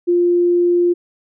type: tone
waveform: sine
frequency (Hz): 350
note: F4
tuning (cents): +4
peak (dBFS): -11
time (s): 0.07-0.94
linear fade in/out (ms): 20
effects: none